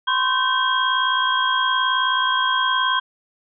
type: tone cluster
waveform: sine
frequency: 1023 / 1082 / 1549 / 3252 Hz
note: C6 / C#6 / G6 / G#7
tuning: -39 / -42 / -21 / -37 cents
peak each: -21 / -25 / -22 / -23 dBFS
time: 0.07-3 s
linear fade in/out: 10 ms
effects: none